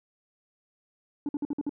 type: tone bursts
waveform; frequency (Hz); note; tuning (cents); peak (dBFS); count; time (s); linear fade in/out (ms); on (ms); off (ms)
sine; 290; D4; -22; -24; 6; 1.26-1.694; 2; 29; 52
effects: tanh soft clip ceiling -26 dBFS